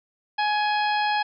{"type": "harmonic tone with a mistuned harmonic", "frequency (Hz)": 839, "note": "G#5", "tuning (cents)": 17, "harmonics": [1, 2, 3, 4, 5, 6], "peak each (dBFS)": [-22, -28, -32, -34, -36, -38], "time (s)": [0.38, 1.23], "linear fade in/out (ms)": 10, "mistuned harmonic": 4, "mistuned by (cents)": -32, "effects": []}